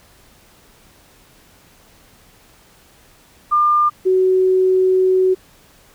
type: tone pair in turn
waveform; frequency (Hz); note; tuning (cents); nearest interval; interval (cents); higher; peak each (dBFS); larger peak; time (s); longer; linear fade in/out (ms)
sine; 1200 / 373.5; D6 / F#4; +37 / +16; octave + minor sixth; 2021; first; -11; neither; 3.51-3.9 / 4.05-5.35; second; 20
effects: pink hiss -50 dBFS RMS until 5.94 s